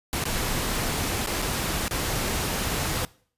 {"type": "noise with dropouts", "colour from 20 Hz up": "pink", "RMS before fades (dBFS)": -27, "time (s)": [0.13, 3.05], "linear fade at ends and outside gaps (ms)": 0, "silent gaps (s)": [[0.239, 0.254], [1.262, 1.272], [1.419, 1.423], [1.881, 1.91]], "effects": ["noise-tail reverb RT60 0.5 s tail -22 dB re dry", "resampled to 32000 Hz"]}